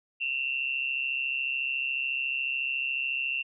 sine tone with amplitude modulation, 2723 Hz, F7, 44 cents flat, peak -24 dBFS, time 0.2-3.43 s, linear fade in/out 20 ms, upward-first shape sine, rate 134 Hz, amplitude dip 75%, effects none

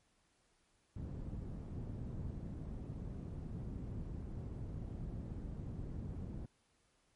white low-pass noise, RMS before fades -44 dBFS, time 0.96-6.46 s, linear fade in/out 5 ms, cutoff 150 Hz, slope 12 dB/octave, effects pink hiss -75 dBFS RMS until 7.15 s + MP3 48 kbps

